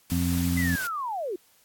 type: noise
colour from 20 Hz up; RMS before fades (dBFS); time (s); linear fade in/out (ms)
white; -36; 0.1-0.87; 0
type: harmonic tone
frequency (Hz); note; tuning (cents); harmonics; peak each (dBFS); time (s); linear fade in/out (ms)
87.31; F2; 0; 1 / 2 / 3; -27 / -27 / -27; 0.11-0.76; 10
type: linear sweep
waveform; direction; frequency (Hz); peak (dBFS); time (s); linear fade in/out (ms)
sine; down; 2053 to 332.1; -28; 0.57-1.36; 5
effects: white hiss -61 dBFS RMS until 1.64 s + AAC 64 kbps